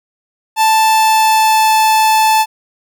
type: tone with pitch glide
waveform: 45% pulse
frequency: 880 to 874.4 Hz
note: A5 to A5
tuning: 0 to -11 cents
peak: -8 dBFS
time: 0.56-2.46 s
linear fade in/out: 50 ms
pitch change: -11 cents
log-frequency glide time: 0.79-1.72 s
effects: none